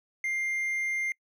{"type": "tone", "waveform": "triangle", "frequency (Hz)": 2100, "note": "C7", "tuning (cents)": 6, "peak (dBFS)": -26, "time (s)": [0.24, 1.12], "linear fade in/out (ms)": 2, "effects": ["noise-tail reverb RT60 0.1 s tail -25 dB re dry"]}